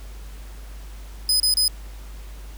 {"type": "tone bursts", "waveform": "sawtooth", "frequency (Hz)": 5020, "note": "D#8", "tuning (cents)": 15, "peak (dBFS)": -14, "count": 3, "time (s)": [1.29, 1.68], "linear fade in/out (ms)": 2, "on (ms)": 110, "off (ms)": 30, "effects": ["added 50 Hz sine -35 dBFS peak until 2.57 s", "pink hiss -48 dBFS RMS until 2.57 s"]}